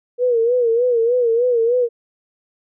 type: tone with vibrato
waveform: sine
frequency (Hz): 476.5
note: A#4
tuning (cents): +38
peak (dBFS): -13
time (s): 0.18-1.89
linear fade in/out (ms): 50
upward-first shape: sine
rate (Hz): 3.3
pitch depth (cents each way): 90
effects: none